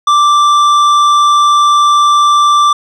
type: tone with tanh clipping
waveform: sine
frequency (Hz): 1174.7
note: D6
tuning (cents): 0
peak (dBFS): -7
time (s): 0.07-2.73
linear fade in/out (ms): 5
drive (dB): 11
effects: none